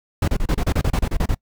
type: noise bursts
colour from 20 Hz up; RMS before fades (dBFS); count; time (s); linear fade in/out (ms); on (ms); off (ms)
brown; -18; 13; 0.22-1.347; 5; 59; 30
effects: noise-tail reverb RT60 0.1 s tail -24 dB re dry